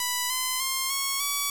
5% pulse tone with pitch steps, 987.8 / 1023.2 / 1059.9 / 1097.9 / 1137.3 Hz, B5 / C6 / C6 / C#6 / C#6, 0 / -39 / +22 / -17 / +44 cents, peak -14 dBFS, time 0-1.5 s, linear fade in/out 2 ms, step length 300 ms, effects 7-bit

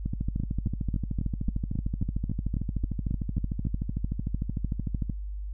two click trains, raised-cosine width 5 ms, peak -17 / -17 dBFS, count 68 / 13, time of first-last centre 0.06-5.098 / 0.4-3.652 s, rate 13.3 / 3.69 Hz, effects noise-tail reverb RT60 0.1 s tail -21 dB re dry + added 50 Hz sine -32 dBFS peak until 5.53 s

